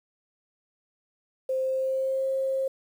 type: tone with pitch glide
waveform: sine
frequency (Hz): 523.3 to 533.4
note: C5 to C5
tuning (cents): 0 to +33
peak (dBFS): -24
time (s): 1.49-2.68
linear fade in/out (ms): 5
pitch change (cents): +33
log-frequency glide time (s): 1.6-2.27
effects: 9-bit